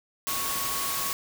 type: tone in noise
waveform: sine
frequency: 1108.7 Hz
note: C#6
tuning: in tune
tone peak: -34 dBFS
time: 0.27-1.13 s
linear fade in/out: 0 ms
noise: white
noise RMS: -30 dBFS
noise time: 0.27-1.13 s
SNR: -7 dB
effects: none